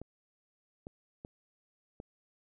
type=clicks; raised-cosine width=2 ms; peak=-30 dBFS; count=4; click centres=0.016 / 0.869 / 1.249 / 2.001 s; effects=none